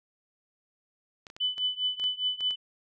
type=clicks; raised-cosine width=0.2 ms; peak=-27 dBFS; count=8; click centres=1.268 / 1.301 / 1.365 / 1.581 / 1.998 / 2.04 / 2.407 / 2.508 s
type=tone with tremolo; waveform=sine; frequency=3000 Hz; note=F#7; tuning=23 cents sharp; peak=-23 dBFS; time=1.4-2.56 s; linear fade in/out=10 ms; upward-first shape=triangle; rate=4.9 Hz; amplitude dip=95%
effects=none